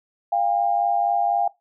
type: tone pair together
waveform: sine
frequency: 698.5 / 802.5 Hz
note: F5 / G5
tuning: 0 / +40 cents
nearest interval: major second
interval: 240 cents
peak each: -21 dBFS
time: 0.32-1.48 s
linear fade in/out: 5 ms
effects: noise-tail reverb RT60 0.2 s tail -21 dB re dry